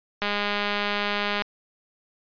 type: click train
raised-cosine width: 0.3 ms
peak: -10 dBFS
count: 247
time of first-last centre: 0.22-1.42 s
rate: 205 Hz
effects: resampled to 11025 Hz